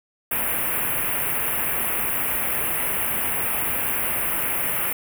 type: band-stop noise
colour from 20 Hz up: white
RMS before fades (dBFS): -24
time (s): 0.31-4.93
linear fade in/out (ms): 5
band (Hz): 2800 to 10000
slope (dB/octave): 48
effects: none